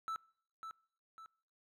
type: tone with echo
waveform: triangle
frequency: 1318.5 Hz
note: E6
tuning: in tune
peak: -35 dBFS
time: 0.08-0.16 s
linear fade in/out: 0 ms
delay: 550 ms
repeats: 2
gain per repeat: -7 dB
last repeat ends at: 1.26 s
effects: noise-tail reverb RT60 0.6 s tail -24 dB re dry